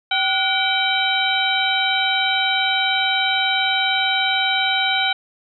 harmonic tone with a mistuned harmonic, 771 Hz, G5, 29 cents flat, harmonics 1 / 2 / 3 / 4 / 5, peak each -23 / -23 / -23 / -23 / -23 dBFS, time 0.11-5.13 s, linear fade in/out 5 ms, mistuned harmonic 2, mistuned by -97 cents, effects none

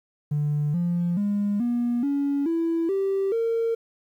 triangle tone with pitch steps, 147.7 / 173.63 / 204.1 / 239.9 / 282.1 / 331.6 / 389.8 / 458.2 Hz, D3 / F3 / G#3 / A#3 / C#4 / E4 / G4 / A#4, +10 / -10 / -30 / +50 / +30 / +10 / -10 / -30 cents, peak -18 dBFS, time 0.31-3.75 s, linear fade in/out 10 ms, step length 430 ms, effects tanh soft clip ceiling -18 dBFS + 10-bit

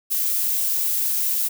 violet noise, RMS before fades -22 dBFS, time 0.1-1.49 s, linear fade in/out 20 ms, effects none

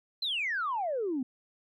sine exponential sweep, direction down, 4186 to 243.9 Hz, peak -28 dBFS, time 0.22-1.23 s, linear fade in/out 5 ms, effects tanh soft clip ceiling -24 dBFS

